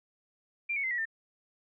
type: tone with pitch steps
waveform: sine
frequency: 2375 / 2216 / 2068 / 1929.1 / 1799.9 Hz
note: D7 / C#7 / C7 / B6 / A6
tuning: +19 / -1 / -21 / -41 / +39 cents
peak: -29 dBFS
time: 0.69-1.055 s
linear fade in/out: 10 ms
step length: 73 ms
effects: none